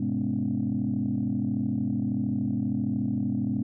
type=tone cluster; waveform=sine; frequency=103.1 / 126.7 / 208.8 / 250.3 / 283.4 Hz; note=G#2 / B2 / G#3 / B3 / C#4; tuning=-12 / +45 / +10 / +23 / +38 cents; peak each=-35 / -32 / -28 / -29 / -32 dBFS; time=0-3.63 s; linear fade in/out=5 ms; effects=tanh soft clip ceiling -17 dBFS